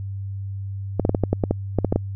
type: clicks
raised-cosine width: 2 ms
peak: -5 dBFS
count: 12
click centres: 0.997 / 1.051 / 1.094 / 1.148 / 1.237 / 1.33 / 1.438 / 1.51 / 1.787 / 1.847 / 1.925 / 1.96 s
effects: added 98 Hz sine -27 dBFS peak until 2.15 s